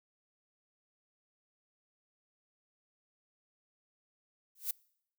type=noise with exponential growth; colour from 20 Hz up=violet; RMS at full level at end=-29 dBFS; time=4.55-4.71 s; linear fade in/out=5 ms; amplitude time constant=33 ms; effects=noise-tail reverb RT60 0.7 s tail -25 dB re dry